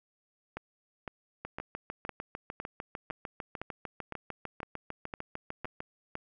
two click trains, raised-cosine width 0.5 ms, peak -23 / -22 dBFS, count 30 / 12, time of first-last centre 1.45-5.804 / 0.57-6.154 s, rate 6.66 / 1.97 Hz, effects none

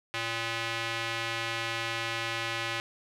square tone with band-pass filter, 114.9 Hz, A#2, 25 cents flat, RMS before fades -33 dBFS, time 0.14-2.8 s, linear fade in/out 0 ms, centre 2500 Hz, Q 1.2, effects none

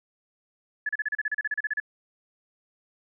sine tone bursts, 1711 Hz, A6, 49 cents flat, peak -24 dBFS, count 15, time 0.86-1.801 s, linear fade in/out 5 ms, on 31 ms, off 34 ms, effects none

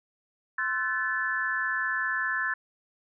sine tone cluster, 1045 / 1335 / 1515 / 1740 Hz, C6 / E6 / F#6 / A6, -2 / +22 / +40 / -20 cents, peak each -35 / -36 / -32 / -28 dBFS, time 0.58-2.54 s, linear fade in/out 5 ms, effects none

